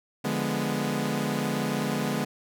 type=chord; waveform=sawtooth; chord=D diminished seventh; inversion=none; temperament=equal; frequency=146.83 / 174.61 / 207.7 / 246.9 Hz; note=D3 / F3 / Ab3 / Cb4; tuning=0 / 0 / 0 / 0 cents; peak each=-28 / -31 / -26 / -27 dBFS; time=0.24-2.25 s; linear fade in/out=10 ms; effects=none